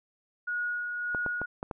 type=tone with tremolo; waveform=sine; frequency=1449 Hz; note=F#6; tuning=37 cents flat; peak=-28 dBFS; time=0.47-1.46 s; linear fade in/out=10 ms; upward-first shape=sine; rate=1.7 Hz; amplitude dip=35%
type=clicks; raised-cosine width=1 ms; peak=-20 dBFS; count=5; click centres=1.148 / 1.263 / 1.416 / 1.629 / 1.712 s
effects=none